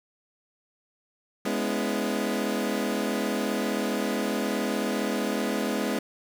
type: chord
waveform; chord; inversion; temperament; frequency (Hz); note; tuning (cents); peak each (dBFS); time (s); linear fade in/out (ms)
25% pulse; C# minor seventh; second; equal with one note detuned; 207.7 / 246.9 / 282.2 / 329.6; G#3 / B3 / C#4 / E4; 0 / 0 / +31 / 0; -26 / -27 / -29 / -30; 1.45-5.99; 5
effects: none